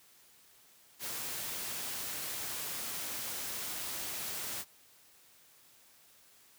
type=noise; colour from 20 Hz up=white; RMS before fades=-39 dBFS; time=0.99-4.65 s; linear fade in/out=50 ms; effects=white hiss -62 dBFS RMS until 6.58 s + high-pass 60 Hz 12 dB/octave